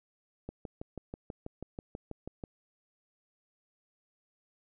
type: click train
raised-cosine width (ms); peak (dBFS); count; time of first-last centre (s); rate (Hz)
2; -26; 13; 0.49-2.438; 6.16
effects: none